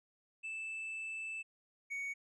triangle tone pair in turn, 2637 / 2233 Hz, E7 / C#7, 0 / +12 cents, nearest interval minor third, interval 288 cents, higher first, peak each -38 / -36 dBFS, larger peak second, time 0.43-1.43 / 1.9-2.14 s, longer first, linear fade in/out 20 ms, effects resampled to 24000 Hz

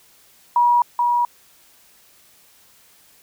sine tone with echo, 962 Hz, B5, 46 cents flat, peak -12 dBFS, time 0.56-0.82 s, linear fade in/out 2 ms, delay 430 ms, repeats 1, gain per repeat -3 dB, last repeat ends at 1.25 s, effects white hiss -53 dBFS RMS until 3.22 s

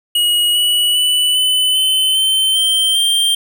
square tone with pitch steps, 2900 / 2937 / 2975 / 3013 / 3051 / 3090 / 3130 / 3170 Hz, F#7 / F#7 / F#7 / F#7 / G7 / G7 / G7 / G7, -35 / -13 / +9 / +31 / -48 / -26 / -3 / +19 cents, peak -12 dBFS, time 0.15-3.35 s, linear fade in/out 5 ms, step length 400 ms, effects none

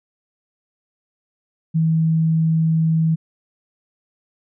sine tone, 161.2 Hz, E3, 38 cents flat, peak -14 dBFS, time 1.74-3.16 s, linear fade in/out 20 ms, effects none

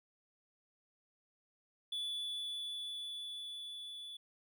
triangle tone with level ramp, 3451 Hz, A7, 34 cents flat, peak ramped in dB -35 to -44 dBFS, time 1.92-4.17 s, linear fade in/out 5 ms, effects none

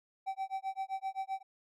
triangle tone with tremolo, 771 Hz, G5, 29 cents flat, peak -30 dBFS, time 0.26-1.43 s, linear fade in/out 20 ms, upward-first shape sine, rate 7.7 Hz, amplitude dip 100%, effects none

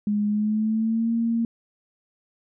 sine tone with pitch glide, 207.7 to 230.5 Hz, G#3 to A#3, 0 to -19 cents, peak -20 dBFS, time 0.07-1.45 s, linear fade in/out 2 ms, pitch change +181 cents, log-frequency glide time 0.27-1.12 s, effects none

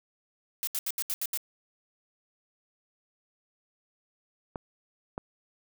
blue noise bursts, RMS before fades -31 dBFS, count 7, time 0.63-1.374 s, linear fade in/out 0 ms, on 42 ms, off 75 ms
clicks, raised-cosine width 1 ms, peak -20 dBFS, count 2, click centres 4.558 / 5.179 s
effects none

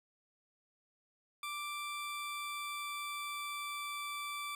20% pulse tone with pitch glide, 1174.7 to 1165.9 Hz, D6 to D6, 0 to -13 cents, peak -34 dBFS, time 1.43-4.55 s, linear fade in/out 2 ms, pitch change -13 cents, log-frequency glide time 1.72-3.93 s, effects none

